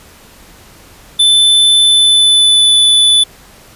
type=tone with pitch glide; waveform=square; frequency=3520 to 3484 Hz; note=A7 to A7; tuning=0 to -18 cents; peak=-6 dBFS; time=1.19-3.24 s; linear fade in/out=10 ms; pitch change=-18 cents; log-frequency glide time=1.83-2.77 s; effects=pink hiss -40 dBFS RMS until 3.75 s + resampled to 32000 Hz